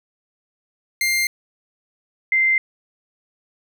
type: tone pair in turn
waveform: sawtooth / sine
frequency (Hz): 2100 / 2084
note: C7 / C7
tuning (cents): +6 / -7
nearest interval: unison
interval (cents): 13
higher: first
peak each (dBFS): -14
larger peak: neither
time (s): 1.01-1.27 / 2.32-2.58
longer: neither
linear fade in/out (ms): 2
effects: none